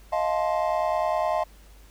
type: chord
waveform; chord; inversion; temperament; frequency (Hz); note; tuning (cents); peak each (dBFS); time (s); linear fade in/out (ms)
triangle; F dominant seventh; third; just; 628.6 / 698.5 / 873.1 / 1047.7; Eb5 / F5 / A5 / C6; +18 / 0 / -14 / +2; -24 / -25 / -28 / -29; 0.12-1.44; 10
effects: added 50 Hz sine -48 dBFS peak until 1.9 s + pink hiss -56 dBFS RMS until 1.9 s